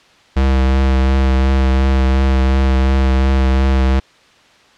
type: tone with vibrato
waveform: square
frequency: 66.1 Hz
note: C2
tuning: 18 cents sharp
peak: -11 dBFS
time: 0.36-4 s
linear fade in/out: 10 ms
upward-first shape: triangle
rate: 2.8 Hz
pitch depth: 22 cents each way
effects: white hiss -48 dBFS RMS until 4.77 s + low-pass 4000 Hz 12 dB/octave